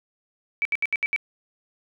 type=tone bursts; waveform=sine; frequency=2300 Hz; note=D7; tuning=37 cents flat; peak=-20 dBFS; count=6; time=0.62-1.162 s; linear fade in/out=0 ms; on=32 ms; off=70 ms; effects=none